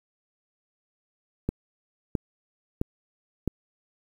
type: click train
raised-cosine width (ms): 3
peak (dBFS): -12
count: 4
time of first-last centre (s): 1.49-3.477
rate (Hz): 1.51
effects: 8-bit